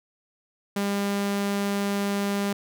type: tone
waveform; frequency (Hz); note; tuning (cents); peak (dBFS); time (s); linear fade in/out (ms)
sawtooth; 200.8; G3; +42; -20; 0.76-2.53; 5
effects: none